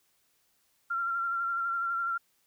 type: tone with vibrato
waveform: sine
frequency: 1371 Hz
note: F6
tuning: 32 cents flat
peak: -28 dBFS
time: 0.9-2.18 s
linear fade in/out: 10 ms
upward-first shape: sine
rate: 12 Hz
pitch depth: 30 cents each way
effects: white hiss -71 dBFS RMS until 2.46 s